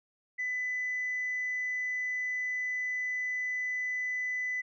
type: tone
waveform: sine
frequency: 2000 Hz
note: B6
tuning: 21 cents sharp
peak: -29 dBFS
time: 0.38-4.62 s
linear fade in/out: 20 ms
effects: tanh soft clip ceiling -27 dBFS